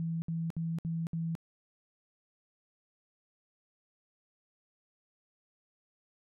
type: tone bursts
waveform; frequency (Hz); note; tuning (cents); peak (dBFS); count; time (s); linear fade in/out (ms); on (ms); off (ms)
sine; 164.81; E3; 0; -31; 5; 0-1.352; 0; 220; 63
effects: none